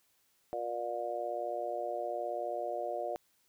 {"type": "harmonic tone", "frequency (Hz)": 119, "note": "A#2", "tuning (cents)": 36, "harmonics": [3, 4, 5, 6], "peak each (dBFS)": [-43, -41, -37, -38], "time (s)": [0.53, 3.16], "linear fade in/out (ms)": 0, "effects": ["white hiss -72 dBFS RMS until 3.48 s"]}